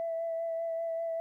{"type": "tone with vibrato", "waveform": "sine", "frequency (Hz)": 662, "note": "E5", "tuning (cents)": 7, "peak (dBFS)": -30, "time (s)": [0, 1.2], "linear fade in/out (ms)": 0, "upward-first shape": "sine", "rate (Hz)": 5.1, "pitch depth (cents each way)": 16, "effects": ["tanh soft clip ceiling -26 dBFS", "12-bit"]}